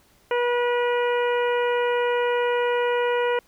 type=harmonic tone; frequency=484.6 Hz; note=B4; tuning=33 cents flat; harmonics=1 / 2 / 3 / 4 / 5 / 6; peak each=-21 / -27 / -31 / -33 / -35 / -37 dBFS; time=0.31-3.39 s; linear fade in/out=2 ms; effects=pink hiss -59 dBFS RMS until 3.47 s